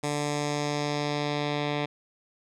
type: tone with low-pass filter sweep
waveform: 10% pulse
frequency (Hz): 146.83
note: D3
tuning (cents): 0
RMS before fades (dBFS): -29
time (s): 0.03-1.86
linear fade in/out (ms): 10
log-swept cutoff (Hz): 8500 to 3300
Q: 1.8
effects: none